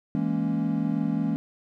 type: chord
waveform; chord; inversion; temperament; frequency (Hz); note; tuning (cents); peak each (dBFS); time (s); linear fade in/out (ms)
triangle; A# half-diminished seventh; second; equal; 164.81 / 207.7 / 233.1 / 277.2; E3 / G#3 / A#3 / C#4; 0 / 0 / 0 / 0; -27; 0.15-1.36; 0
effects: none